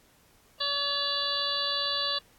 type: harmonic tone with a mistuned harmonic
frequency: 569 Hz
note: C#5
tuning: 45 cents sharp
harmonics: 1 / 2 / 3 / 5 / 6 / 7 / 8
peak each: -38 / -35 / -38 / -37 / -32 / -32 / -34 dBFS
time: 0.6-2.19 s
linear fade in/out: 10 ms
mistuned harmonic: 6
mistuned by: +24 cents
effects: pink hiss -61 dBFS RMS until 2.38 s + AAC 64 kbps